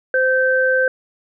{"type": "tone pair together", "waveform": "sine", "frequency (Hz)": [517.9, 1552], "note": ["C5", "G6"], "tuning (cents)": [-18, -18], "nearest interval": "octave + perfect fifth", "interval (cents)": 1900, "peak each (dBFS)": -16, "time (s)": [0.14, 0.88], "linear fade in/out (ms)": 2, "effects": []}